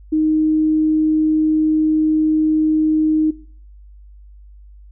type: tone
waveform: sine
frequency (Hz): 311.1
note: D#4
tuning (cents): 0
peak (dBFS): -13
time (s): 0.12-3.31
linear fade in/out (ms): 10
effects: noise-tail reverb RT60 0.5 s tail -20 dB re dry + added 50 Hz sine -39 dBFS peak until 4.91 s